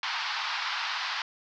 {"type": "band-pass noise", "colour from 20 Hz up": "pink", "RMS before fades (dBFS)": -32, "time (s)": [0.03, 1.22], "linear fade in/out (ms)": 2, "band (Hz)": [840, 5100], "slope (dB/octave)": 48, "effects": []}